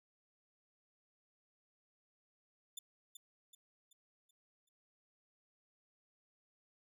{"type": "tone with echo", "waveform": "15% pulse", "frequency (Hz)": 3529, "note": "A7", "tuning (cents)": 4, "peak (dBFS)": -36, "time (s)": [2.77, 2.79], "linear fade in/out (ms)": 5, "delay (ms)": 380, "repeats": 5, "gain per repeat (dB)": -7, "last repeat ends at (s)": 4.69, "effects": []}